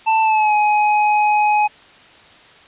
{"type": "tone with pitch glide", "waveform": "square", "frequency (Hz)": [885, 840.7], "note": ["A5", "G#5"], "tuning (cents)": [10, 21], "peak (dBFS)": -13, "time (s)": [0.06, 1.68], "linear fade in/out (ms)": 20, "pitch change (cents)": -89, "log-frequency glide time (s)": [0.22, 0.54], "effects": ["white hiss -45 dBFS RMS until 2.67 s", "resampled to 8000 Hz"]}